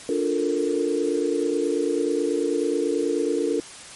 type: chord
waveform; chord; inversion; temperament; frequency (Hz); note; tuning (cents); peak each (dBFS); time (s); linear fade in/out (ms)
sine; Bb major seventh; first; just; 291.4 / 349.6 / 437 / 466.2; D4 / F4 / A4 / Bb4; -13 / +2 / -12 / 0; -26; 0.09-3.6; 2
effects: white hiss -41 dBFS RMS until 3.95 s + MP3 48 kbps